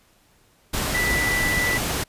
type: tone in noise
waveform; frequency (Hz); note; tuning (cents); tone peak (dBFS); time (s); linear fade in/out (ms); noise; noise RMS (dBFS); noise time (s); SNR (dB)
sine; 1975.5; B6; 0; -21; 0.94-1.78; 10; pink; -25; 0.73-2.04; +1
effects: pink hiss -59 dBFS RMS until 2.08 s + resampled to 32000 Hz